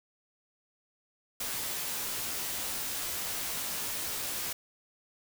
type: noise with comb filter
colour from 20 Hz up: white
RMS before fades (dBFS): -35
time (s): 1.4-4.53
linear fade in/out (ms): 5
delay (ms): 16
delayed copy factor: -0.55
effects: none